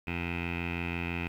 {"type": "tone with low-pass filter", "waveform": "15% pulse", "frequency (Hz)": 86, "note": "F2", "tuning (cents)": -26, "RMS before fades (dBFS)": -34, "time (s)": [0.07, 1.28], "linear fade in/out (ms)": 5, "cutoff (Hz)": 2500, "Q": 8.3, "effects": ["10-bit"]}